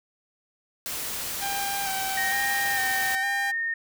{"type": "noise", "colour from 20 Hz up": "white", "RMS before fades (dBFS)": -32, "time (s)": [0.86, 3.15], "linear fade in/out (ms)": 0}
{"type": "tone with vibrato", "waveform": "sawtooth", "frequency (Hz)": 784, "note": "G5", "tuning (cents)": 0, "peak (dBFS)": -25, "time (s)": [1.41, 3.52], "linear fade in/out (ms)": 20, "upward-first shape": "square", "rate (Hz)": 1.1, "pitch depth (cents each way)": 26}
{"type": "tone with pitch glide", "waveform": "sine", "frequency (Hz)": [1864, 1835.2], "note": ["A#6", "A#6"], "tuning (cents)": [-1, -28], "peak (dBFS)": -25, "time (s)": [2.17, 3.74], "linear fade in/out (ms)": 5, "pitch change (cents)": -27, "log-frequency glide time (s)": [2.66, 2.77]}
{"effects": []}